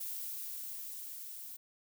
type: noise with level ramp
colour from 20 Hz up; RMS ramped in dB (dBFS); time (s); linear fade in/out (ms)
violet; -40 to -47; 0-1.57; 10
effects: none